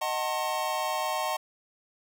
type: chord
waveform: square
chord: D# diminished seventh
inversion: none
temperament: just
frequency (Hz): 622.3 / 746.7 / 896 / 1075.3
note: D#5 / F#5 / A5 / C6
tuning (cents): 0 / +16 / +31 / +47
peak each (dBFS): -34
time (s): 0.01-1.37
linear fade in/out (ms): 10
effects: none